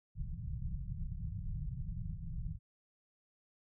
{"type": "low-pass noise", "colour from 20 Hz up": "pink", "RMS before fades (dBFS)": -40, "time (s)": [0.15, 2.59], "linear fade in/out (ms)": 50, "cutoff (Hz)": 180, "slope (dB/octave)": 96, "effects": []}